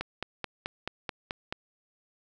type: click train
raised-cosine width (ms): 0.3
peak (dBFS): -16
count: 8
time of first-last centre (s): 0.01-1.525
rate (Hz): 4.62
effects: none